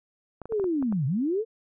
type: clicks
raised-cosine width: 1 ms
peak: -24 dBFS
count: 7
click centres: 0.417 / 0.456 / 0.523 / 0.598 / 0.642 / 0.826 / 0.925 s
type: linear two-way sweep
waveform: sine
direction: down then up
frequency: 466.2 to 123.47 to 466.2 Hz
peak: -23 dBFS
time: 0.49-1.45 s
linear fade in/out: 50 ms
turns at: 1.06 s
effects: none